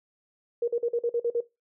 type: tone bursts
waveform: sine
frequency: 471.8 Hz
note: A#4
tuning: 21 cents sharp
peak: -22 dBFS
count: 8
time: 0.62-1.406 s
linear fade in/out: 5 ms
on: 58 ms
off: 46 ms
effects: noise-tail reverb RT60 0.2 s tail -17 dB re dry